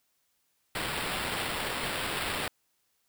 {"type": "noise with sample-and-hold", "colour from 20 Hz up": "violet", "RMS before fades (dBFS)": -33, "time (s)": [0.75, 2.48], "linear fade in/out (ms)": 2, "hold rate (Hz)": 6300, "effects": ["white hiss -74 dBFS RMS until 3.08 s"]}